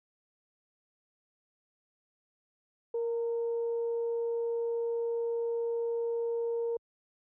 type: tone with frequency modulation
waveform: sine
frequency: 466.2 Hz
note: A#4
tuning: in tune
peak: -29 dBFS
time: 2.94-6.77 s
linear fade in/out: 5 ms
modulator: 452 Hz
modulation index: 0.2
effects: high-pass 60 Hz 12 dB/octave